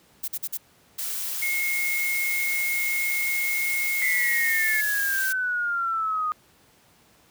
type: noise bursts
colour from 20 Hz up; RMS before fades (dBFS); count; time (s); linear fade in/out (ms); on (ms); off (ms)
violet; -29; 4; 0.23-0.575; 10; 51; 47
type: noise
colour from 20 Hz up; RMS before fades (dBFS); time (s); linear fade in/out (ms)
blue; -30; 0.98-5.33; 10
type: tone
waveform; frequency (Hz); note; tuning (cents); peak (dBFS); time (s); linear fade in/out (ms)
sine; 2157; C#7; -48; -24; 1.42-4.81; 5
type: exponential sweep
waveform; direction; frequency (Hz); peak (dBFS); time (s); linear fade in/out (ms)
sine; down; 2035 to 1230; -23; 4.02-6.32; 0
effects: pink hiss -58 dBFS RMS until 7.3 s + high-pass 80 Hz 12 dB/octave